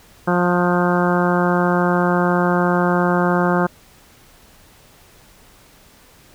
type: harmonic tone with a mistuned harmonic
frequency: 177.2 Hz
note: F3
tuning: 25 cents sharp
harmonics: 1 / 2 / 3 / 4 / 5 / 6 / 7 / 8 / 9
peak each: -18 / -21 / -23 / -24 / -25 / -26 / -26 / -27 / -28 dBFS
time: 0.27-3.67 s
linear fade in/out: 10 ms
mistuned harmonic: 9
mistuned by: -36 cents
effects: pink hiss -49 dBFS RMS until 6.34 s